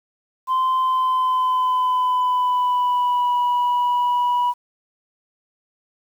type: tone with pitch glide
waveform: sine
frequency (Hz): 1035 to 976.9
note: C6 to B5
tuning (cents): -19 to -19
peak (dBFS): -14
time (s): 0.47-4.54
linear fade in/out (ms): 50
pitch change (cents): -100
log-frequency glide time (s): 0.78-3.37
effects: tanh soft clip ceiling -15 dBFS + 8-bit